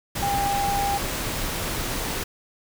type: tone in noise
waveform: sine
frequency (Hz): 801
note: G5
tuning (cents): +37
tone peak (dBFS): -22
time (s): 0.22-0.98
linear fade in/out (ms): 10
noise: pink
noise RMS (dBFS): -28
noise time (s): 0.15-2.24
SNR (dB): +3
effects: none